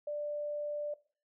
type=tone; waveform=sine; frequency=590 Hz; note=D5; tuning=8 cents sharp; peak=-34 dBFS; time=0.07-0.94 s; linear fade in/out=5 ms; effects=noise-tail reverb RT60 0.4 s tail -19 dB re dry